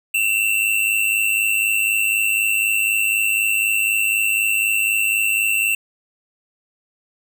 square tone pair together, 2644 / 2748 Hz, E7 / F7, +5 / -29 cents, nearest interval minor second, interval 66 cents, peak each -20 dBFS, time 0.14-5.75 s, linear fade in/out 5 ms, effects none

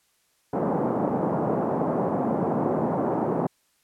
pink band-pass noise, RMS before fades -25 dBFS, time 0.53-3.47 s, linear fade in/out 5 ms, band 160 to 910 Hz, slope 24 dB/octave, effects white hiss -67 dBFS RMS until 3.83 s + low-pass 12000 Hz 12 dB/octave

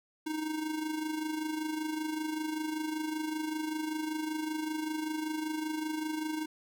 square tone with amplitude modulation, 311.1 Hz, D#4, in tune, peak -31 dBFS, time 0.26-6.46 s, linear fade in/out 10 ms, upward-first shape sine, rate 25.2 Hz, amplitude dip 55%, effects none

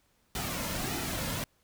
pink noise with flanger, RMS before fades -34 dBFS, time 0.35-1.44 s, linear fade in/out 2 ms, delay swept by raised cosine 1.8 to 2.63 ms, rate 1.6 Hz, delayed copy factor -0.55, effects pink hiss -70 dBFS RMS until 1.63 s

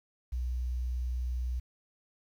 sine tone with quantisation, 61.74 Hz, B1, in tune, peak -30 dBFS, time 0.32-1.6 s, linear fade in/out 10 ms, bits 10, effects none

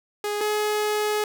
sawtooth tone pair in turn, 415.3 / 422.1 Hz, G#4 / G#4, 0 / +28 cents, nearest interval unison, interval 28 cents, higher second, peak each -21 / -18 dBFS, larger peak second, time 0.24-0.41 / 0.41-1.24 s, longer second, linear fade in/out 2 ms, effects none

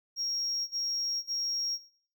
triangle tone bursts, 5588 Hz, F8, in tune, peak -27 dBFS, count 3, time 0.16-1.786 s, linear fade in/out 50 ms, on 520 ms, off 33 ms, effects noise-tail reverb RT60 0.5 s tail -18 dB re dry + tanh soft clip ceiling -25 dBFS

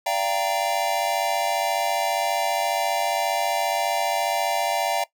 square chord, G minor seventh, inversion second, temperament equal with one note detuned, 587.3 / 689.2 / 784 / 932.3 Hz, D5 / F5 / G5 / Bb5, 0 / -23 / 0 / 0 cents, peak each -30 / -27 / -27 / -29 dBFS, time 0.06-5.04 s, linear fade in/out 5 ms, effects noise-tail reverb RT60 0.1 s tail -18 dB re dry

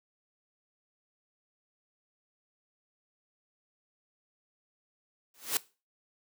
white noise with exponential growth, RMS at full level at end -25 dBFS, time 5.34-5.57 s, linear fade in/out 2 ms, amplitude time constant 48 ms, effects noise-tail reverb RT60 0.3 s tail -19 dB re dry + high-pass 200 Hz 12 dB/octave

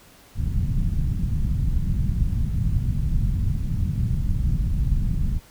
pink low-pass noise, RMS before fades -22 dBFS, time 0.35-5.4 s, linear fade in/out 50 ms, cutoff 170 Hz, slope 24 dB/octave, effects pink hiss -51 dBFS RMS until 5.5 s

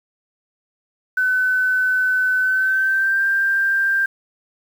sine tone with pitch glide, 1511 to 1583.4 Hz, F#6 to G6, +36 to +17 cents, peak -15 dBFS, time 1.17-4.06 s, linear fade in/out 5 ms, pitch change +81 cents, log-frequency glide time 2.4-3.24 s, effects 7-bit

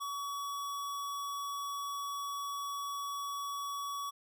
square tone, 1131 Hz, C#6, 34 cents sharp, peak -37 dBFS, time 0-4.11 s, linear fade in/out 20 ms, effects none

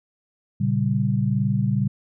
sine chord, G diminished, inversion first, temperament equal, 116.54 / 138.59 / 196 Hz, Bb2 / Db3 / G3, 0 / 0 / 0 cents, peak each -23 dBFS, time 0.6-1.88 s, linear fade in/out 10 ms, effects none

